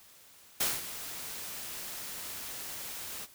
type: noise with ADSR envelope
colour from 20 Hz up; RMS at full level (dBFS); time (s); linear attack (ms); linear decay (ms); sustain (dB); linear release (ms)
white; -28; 0.6-3.27; 8; 200; -13; 37
effects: white hiss -57 dBFS RMS until 3.34 s